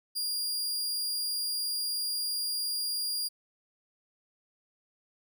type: tone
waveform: sawtooth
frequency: 4819 Hz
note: D8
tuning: 44 cents sharp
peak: -27 dBFS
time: 0.15-3.29 s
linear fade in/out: 20 ms
effects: none